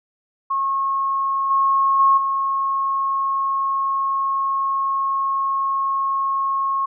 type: tone with level steps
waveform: sine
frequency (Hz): 1088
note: C#6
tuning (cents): -33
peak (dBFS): -18 / -14 / -11 / -18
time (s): 0.5-6.86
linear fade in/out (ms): 10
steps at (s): 1.5 / 1.99 / 2.17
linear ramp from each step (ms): 10
effects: none